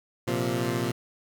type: chord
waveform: 15% pulse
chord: Bb suspended second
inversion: none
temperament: equal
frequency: 116.54 / 130.81 / 174.61 Hz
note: Bb2 / C3 / F3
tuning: 0 / 0 / 0 cents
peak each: -23 / -24 / -26 dBFS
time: 0.27-0.92 s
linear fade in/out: 10 ms
effects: none